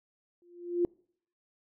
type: tone with exponential growth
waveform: sine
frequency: 349.2 Hz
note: F4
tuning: in tune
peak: -21 dBFS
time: 0.42-0.85 s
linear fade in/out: 1 ms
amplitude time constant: 92 ms
effects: noise-tail reverb RT60 0.6 s tail -26 dB re dry